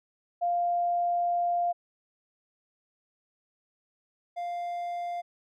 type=tone pair in turn; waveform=sine / triangle; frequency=698.5 / 698.5 Hz; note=F5 / F5; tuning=0 / 0 cents; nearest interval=unison; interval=0 cents; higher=neither; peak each=-24 / -29 dBFS; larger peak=first; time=0.41-1.73 / 4.36-5.22 s; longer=first; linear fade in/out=20 ms; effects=none